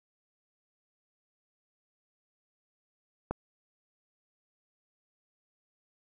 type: click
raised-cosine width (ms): 1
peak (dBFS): -17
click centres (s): 3.31
effects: none